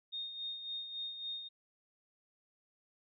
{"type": "tone with tremolo", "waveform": "sine", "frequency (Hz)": 3690, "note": "A#7", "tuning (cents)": -18, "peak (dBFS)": -37, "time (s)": [0.12, 1.49], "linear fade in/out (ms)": 20, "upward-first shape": "sine", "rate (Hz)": 3.6, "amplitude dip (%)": 55, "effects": []}